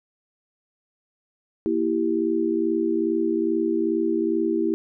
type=chord; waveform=sine; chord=E diminished; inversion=second; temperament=equal; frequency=233.1 / 329.6 / 392 Hz; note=Bb3 / E4 / G4; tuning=0 / 0 / 0 cents; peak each=-28 / -22 / -25 dBFS; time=1.66-4.74 s; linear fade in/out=0 ms; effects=none